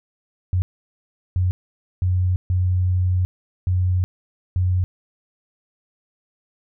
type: tone bursts at uneven times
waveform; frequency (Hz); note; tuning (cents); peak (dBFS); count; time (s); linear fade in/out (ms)
sine; 91.2; F#2; -24; -16; 6; 0.53-0.62 / 1.36-1.51 / 2.02-2.36 / 2.5-3.25 / 3.67-4.04 / 4.56-4.84; 0
effects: none